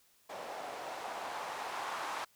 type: noise with low-pass filter sweep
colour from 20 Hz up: violet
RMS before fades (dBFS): -41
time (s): 0.29-2.25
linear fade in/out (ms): 10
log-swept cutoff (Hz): 650 to 1000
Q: 2.1
effects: white hiss -68 dBFS RMS until 2.35 s